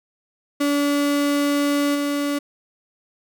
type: tone with level steps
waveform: 35% pulse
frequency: 287 Hz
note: D4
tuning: 40 cents flat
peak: -16 / -19 dBFS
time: 0.6-2.39 s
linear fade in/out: 10 ms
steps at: 1.94 s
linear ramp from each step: 20 ms
effects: none